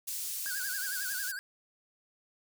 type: high-pass noise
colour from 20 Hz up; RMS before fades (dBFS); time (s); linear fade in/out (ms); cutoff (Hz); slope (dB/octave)
pink; -37; 0.07-1.32; 10; 7100; 12
type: tone with vibrato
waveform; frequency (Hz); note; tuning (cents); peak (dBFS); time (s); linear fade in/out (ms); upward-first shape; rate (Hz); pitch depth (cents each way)
square; 1555; G6; -14; -37; 0.46-1.39; 0; sine; 11; 110
effects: none